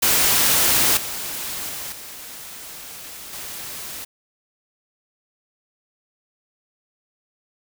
white noise with level steps, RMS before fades -17 / -29 / -31 / -37 / -33 dBFS, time 0.02-4.05 s, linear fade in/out 10 ms, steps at 0.97 / 1.69 / 1.92 / 3.33 s, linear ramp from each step 2 ms, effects none

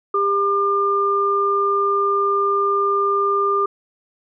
sine tone pair together, 400.5 / 1200 Hz, G4 / D6, +37 / +37 cents, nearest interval octave + perfect fifth, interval 1900 cents, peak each -20 / -17 dBFS, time 0.14-3.66 s, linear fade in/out 5 ms, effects none

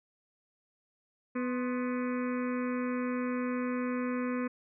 harmonic tone with a mistuned harmonic, 248.8 Hz, B3, 13 cents sharp, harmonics 1 / 2 / 4 / 5 / 6 / 7 / 8 / 9 / 10, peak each -31 / -37 / -43 / -45 / -47 / -48 / -49 / -50 / -51 dBFS, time 1.35-4.48 s, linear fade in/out 10 ms, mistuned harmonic 4, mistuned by +95 cents, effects none

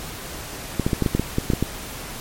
clicks, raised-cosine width 3 ms, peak -6 dBFS, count 11, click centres 0.797 / 0.865 / 0.932 / 1.023 / 1.062 / 1.15 / 1.196 / 1.384 / 1.502 / 1.535 / 1.626 s, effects pink hiss -34 dBFS RMS until 2.2 s + MP3 64 kbps

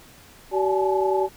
sine tone cluster, 380.9 / 578 / 839 / 870 Hz, G4 / D5 / G#5 / A5, -50 / -28 / +17 / -20 cents, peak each -21 / -27 / -27 / -26 dBFS, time 0.51-1.29 s, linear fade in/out 50 ms, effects pink hiss -49 dBFS RMS until 1.36 s

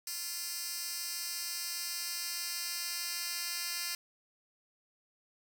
10% pulse tone with high-pass filter sweep, 346.5 Hz, F4, 14 cents flat, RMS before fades -38 dBFS, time 0.07-3.95 s, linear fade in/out 2 ms, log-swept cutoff 5800 to 3700 Hz, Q 0.94, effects 10-bit

